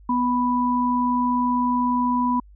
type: tone pair together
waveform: sine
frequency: 246.9 / 987.8 Hz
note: B3 / B5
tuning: 0 / 0 cents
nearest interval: 2 octaves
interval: 2400 cents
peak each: -21 dBFS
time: 0.09-2.4 s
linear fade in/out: 5 ms
effects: added 50 Hz sine -45 dBFS peak until 2.55 s